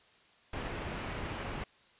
pink low-pass noise, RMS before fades -39 dBFS, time 0.53-1.64 s, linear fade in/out 5 ms, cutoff 3000 Hz, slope 24 dB/octave, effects white hiss -63 dBFS RMS until 1.99 s + resampled to 8000 Hz

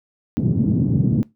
white band-pass noise, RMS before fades -18 dBFS, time 0.37-1.23 s, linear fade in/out 0 ms, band 110 to 220 Hz, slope 24 dB/octave, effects noise-tail reverb RT60 0.2 s tail -20 dB re dry

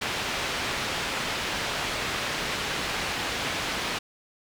white low-pass noise, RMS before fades -30 dBFS, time 0.01-3.99 s, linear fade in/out 10 ms, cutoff 3300 Hz, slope 12 dB/octave, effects none

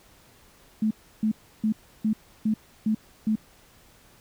sine tone bursts, 216.8 Hz, A3, 25 cents flat, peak -20 dBFS, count 7, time 0.82-3.356 s, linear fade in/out 5 ms, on 88 ms, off 320 ms, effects pink hiss -56 dBFS RMS until 4.2 s

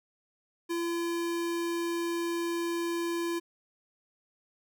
square tone, 340 Hz, F4, 46 cents flat, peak -30 dBFS, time 0.69-3.4 s, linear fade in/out 20 ms, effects none

